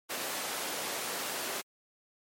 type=high-pass noise; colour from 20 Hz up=pink; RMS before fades=-36 dBFS; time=0.09-1.62 s; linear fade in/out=20 ms; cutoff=390 Hz; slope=12 dB/octave; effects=MP3 64 kbps